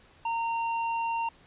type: tone with hard clipping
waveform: sine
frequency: 920 Hz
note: A#5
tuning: 23 cents flat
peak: -29 dBFS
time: 0.25-1.29 s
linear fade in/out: 5 ms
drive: 9 dB
effects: pink hiss -58 dBFS RMS until 1.46 s + resampled to 8000 Hz